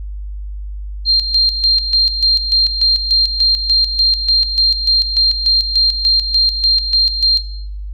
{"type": "tone with tremolo", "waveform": "sine", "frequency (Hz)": 4186, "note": "C8", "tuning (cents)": 0, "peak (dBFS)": -8, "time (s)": [1.05, 7.44], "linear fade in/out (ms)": 50, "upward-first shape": "square", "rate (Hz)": 3.4, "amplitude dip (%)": 60, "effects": ["noise-tail reverb RT60 0.8 s tail -17 dB re dry", "added 50 Hz sine -23 dBFS peak until 7.93 s"]}